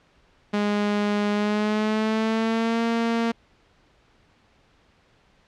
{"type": "tone with pitch glide", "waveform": "sawtooth", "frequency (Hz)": [206.6, 230.6], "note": ["G#3", "A#3"], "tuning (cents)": [-9, -19], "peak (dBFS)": -17, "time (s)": [0.53, 3.32], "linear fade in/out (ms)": 10, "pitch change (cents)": 190, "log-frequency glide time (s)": [1.32, 2.82], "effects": ["pink hiss -60 dBFS RMS until 5.47 s", "low-pass 4000 Hz 12 dB/octave"]}